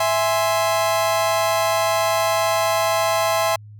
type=chord; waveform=40% pulse; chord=E augmented; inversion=none; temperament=equal; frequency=659.3 / 830.6 / 1046.5 Hz; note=E5 / G#5 / B#5; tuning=0 / 0 / 0 cents; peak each=-19 / -23 / -22 dBFS; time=0-3.56 s; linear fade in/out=5 ms; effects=added 105 Hz sine -38 dBFS peak until 3.79 s